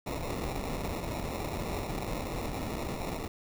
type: noise with sample-and-hold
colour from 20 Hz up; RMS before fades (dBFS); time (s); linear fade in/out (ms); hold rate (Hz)
pink; -35; 0.06-3.28; 5; 1575
effects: none